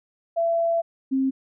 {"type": "tone pair in turn", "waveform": "sine", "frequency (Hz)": [671, 266.3], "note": ["E5", "C4"], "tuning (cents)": [31, 31], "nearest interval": "octave + major third", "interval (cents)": 1600, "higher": "first", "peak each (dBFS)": -19, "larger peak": "neither", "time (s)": [[0.36, 0.82], [1.11, 1.31]], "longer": "first", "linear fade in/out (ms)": 20, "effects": []}